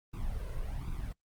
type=noise with flanger; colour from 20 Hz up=brown; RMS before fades=-36 dBFS; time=0.13-1.13 s; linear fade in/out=10 ms; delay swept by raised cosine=0.81 to 2.01 ms; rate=1.3 Hz; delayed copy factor=+0.95; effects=noise-tail reverb RT60 0.1 s tail -25 dB re dry + Opus 32 kbps